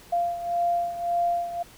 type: beating tone pair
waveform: sine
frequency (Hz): 693 / 694.8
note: F5 / F5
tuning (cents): -14 / -9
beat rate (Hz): 1.8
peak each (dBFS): -24 / -29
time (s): 0.12-1.63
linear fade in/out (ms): 10
effects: pink hiss -50 dBFS RMS until 1.77 s